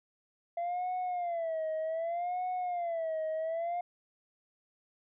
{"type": "tone with vibrato", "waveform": "sine", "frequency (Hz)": 680, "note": "F5", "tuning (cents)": -46, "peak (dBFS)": -29, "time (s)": [0.57, 3.81], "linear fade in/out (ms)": 5, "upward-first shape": "sine", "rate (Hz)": 0.65, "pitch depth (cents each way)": 130, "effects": ["tanh soft clip ceiling -30 dBFS"]}